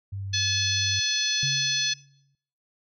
sine tone with vibrato, 98 Hz, G2, in tune, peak -30 dBFS, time 0.12-1 s, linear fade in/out 10 ms, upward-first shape triangle, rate 4.8 Hz, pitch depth 10 cents each way
harmonic tone, 859 Hz, A5, 42 cents flat, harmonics 2 / 3 / 4 / 5 / 6 / 7, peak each -33 / -33 / -28 / -28 / -34 / -30 dBFS, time 0.33-1.94 s, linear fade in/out 10 ms
sine tone with exponential decay, 138.59 Hz, C#3, in tune, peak -27 dBFS, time 1.43-2.35 s, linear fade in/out 0 ms, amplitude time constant 200 ms
effects noise-tail reverb RT60 0.7 s tail -24 dB re dry

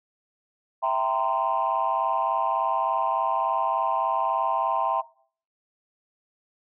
sine chord, C dominant seventh, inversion first, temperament equal with one note detuned, 659.3 / 784 / 932.3 / 1035.7 Hz, E5 / G5 / Bb5 / C6, 0 / 0 / 0 / -18 cents, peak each -27 / -27 / -26 / -26 dBFS, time 0.82-5.02 s, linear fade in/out 20 ms, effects noise-tail reverb RT60 0.5 s tail -20 dB re dry + tanh soft clip ceiling -14 dBFS

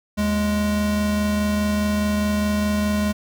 square tone pair together, 77.78 / 208.5 Hz, D#2 / G#3, 0 / +7 cents, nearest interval octave + perfect fourth, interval 1707 cents, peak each -28 / -20 dBFS, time 0.17-3.13 s, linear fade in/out 20 ms, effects none

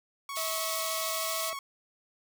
sawtooth tone with vibrato, 1108.7 Hz, C#6, in tune, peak -32 dBFS, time 0.29-1.59 s, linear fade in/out 2 ms, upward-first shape square, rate 13 Hz, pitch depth 13 cents each way
pink high-pass noise, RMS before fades -35 dBFS, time 0.35-1.51 s, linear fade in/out 20 ms, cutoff 3400 Hz, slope 24 dB/octave
sawtooth tone with pitch glide, 646 to 650.1 Hz, E5 to E5, -35 to -24 cents, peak -32 dBFS, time 0.37-1.53 s, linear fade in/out 0 ms, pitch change +11 cents, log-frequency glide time 1.14-1.35 s
effects none

